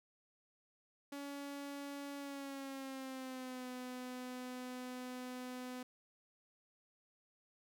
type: tone with pitch glide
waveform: sawtooth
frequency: 282.5 to 251.7 Hz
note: C#4 to B3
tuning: +33 to +33 cents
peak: -40 dBFS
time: 1.12-5.83 s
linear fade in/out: 5 ms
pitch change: -200 cents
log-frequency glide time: 2.18-3.68 s
effects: none